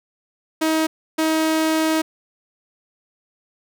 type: tone bursts at uneven times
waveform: sawtooth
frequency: 317.3 Hz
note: D#4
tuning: 34 cents sharp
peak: -13 dBFS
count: 2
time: 0.61-0.87 / 1.18-2.02 s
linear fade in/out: 10 ms
effects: none